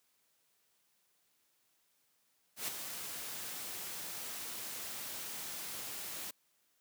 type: noise with ADSR envelope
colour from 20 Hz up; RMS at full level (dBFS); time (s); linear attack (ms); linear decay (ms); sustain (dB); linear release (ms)
white; -36; 2.56-6.31; 120; 7; -7; 6
effects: white hiss -75 dBFS RMS until 6.8 s + high-pass 100 Hz 12 dB/octave